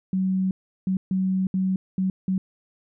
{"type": "tone bursts at uneven times", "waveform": "sine", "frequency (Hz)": 188.4, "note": "F#3", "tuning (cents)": 32, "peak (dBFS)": -20, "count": 6, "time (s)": [[0.13, 0.51], [0.87, 0.97], [1.11, 1.47], [1.54, 1.76], [1.98, 2.1], [2.28, 2.38]], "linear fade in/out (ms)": 2, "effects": []}